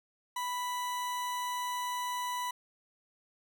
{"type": "tone", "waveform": "40% pulse", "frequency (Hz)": 987.8, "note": "B5", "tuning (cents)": 0, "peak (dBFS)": -32, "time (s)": [0.36, 2.51], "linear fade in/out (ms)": 5, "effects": []}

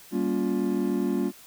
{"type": "chord", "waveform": "triangle", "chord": "G half-diminished seventh", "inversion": "none", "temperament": "just", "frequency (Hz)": [196, 235.2, 282.2, 352.8], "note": ["G3", "Bb3", "Db4", "F4"], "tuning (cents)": [0, 16, 31, 18], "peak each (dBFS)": -27, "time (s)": [0.11, 1.32], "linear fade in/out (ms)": 50, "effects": ["white hiss -50 dBFS RMS until 1.46 s"]}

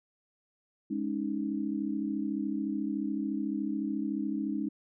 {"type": "chord", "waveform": "sine", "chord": "Ab suspended fourth", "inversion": "none", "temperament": "equal", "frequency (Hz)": [207.7, 277.2, 311.1], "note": ["Ab3", "Db4", "Eb4"], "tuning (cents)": [0, 0, 0], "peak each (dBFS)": -34, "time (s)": [0.9, 4.69], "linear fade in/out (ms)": 10, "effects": []}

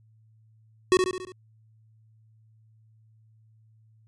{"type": "tone with echo", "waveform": "square", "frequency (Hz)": 370, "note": "F#4", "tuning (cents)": 0, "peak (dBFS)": -16, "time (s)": [0.92, 0.97], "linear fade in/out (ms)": 0, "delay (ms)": 70, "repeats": 5, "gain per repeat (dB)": -5, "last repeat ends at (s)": 1.32, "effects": ["added 110 Hz sine -56 dBFS peak until 4.07 s", "resampled to 22050 Hz"]}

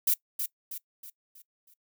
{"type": "noise with echo", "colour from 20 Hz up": "violet", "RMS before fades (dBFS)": -24, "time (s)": [0.07, 0.14], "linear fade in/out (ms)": 5, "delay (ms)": 320, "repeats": 5, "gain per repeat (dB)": -7, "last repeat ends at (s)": 1.74, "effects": ["noise-tail reverb RT60 0.1 s tail -21 dB re dry"]}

